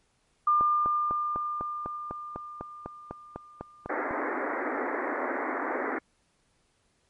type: tone with exponential decay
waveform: sine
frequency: 1200 Hz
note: D6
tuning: 37 cents sharp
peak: -19 dBFS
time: 0.47-4.57 s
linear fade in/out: 5 ms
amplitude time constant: 890 ms
type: click train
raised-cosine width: 1 ms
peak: -20 dBFS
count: 15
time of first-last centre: 0.61-4.11 s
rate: 4 Hz
type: band-pass noise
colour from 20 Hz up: pink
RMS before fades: -31 dBFS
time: 3.89-5.99 s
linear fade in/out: 10 ms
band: 250 to 2100 Hz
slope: 96 dB/octave
effects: pink hiss -70 dBFS RMS until 7.09 s + MP3 48 kbps